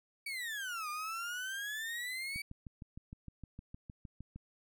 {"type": "exponential two-way sweep", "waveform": "35% pulse", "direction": "down then up", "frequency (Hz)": [2296, 1200, 2296], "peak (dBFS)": -36, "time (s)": [0.26, 2.42], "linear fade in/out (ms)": 5, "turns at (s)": 0.89}
{"type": "click train", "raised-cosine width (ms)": 5, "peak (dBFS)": -34, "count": 14, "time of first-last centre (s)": [2.36, 4.36], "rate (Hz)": 6.5}
{"effects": []}